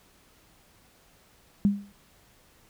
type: tone with exponential decay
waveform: sine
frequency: 201.6 Hz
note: G3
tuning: 49 cents sharp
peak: -15 dBFS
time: 1.65-1.92 s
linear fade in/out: 0 ms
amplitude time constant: 57 ms
effects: pink hiss -60 dBFS RMS until 2.69 s